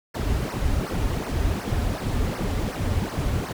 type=noise with flanger; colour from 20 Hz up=brown; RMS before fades=-25 dBFS; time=0.14-3.53 s; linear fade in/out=10 ms; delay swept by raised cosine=0.27 to 6.27 ms; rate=2.7 Hz; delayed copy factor=-1; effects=none